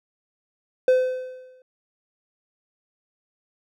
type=tone with exponential decay; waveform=triangle; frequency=511 Hz; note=C5; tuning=41 cents flat; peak=-10 dBFS; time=0.88-1.62 s; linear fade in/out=2 ms; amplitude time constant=160 ms; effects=none